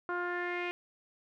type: tone with low-pass filter sweep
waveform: sawtooth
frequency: 352.8 Hz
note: F4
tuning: 18 cents sharp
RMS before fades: -35 dBFS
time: 0.09-0.71 s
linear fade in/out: 0 ms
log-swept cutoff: 1300 to 2500 Hz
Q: 4.9
effects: none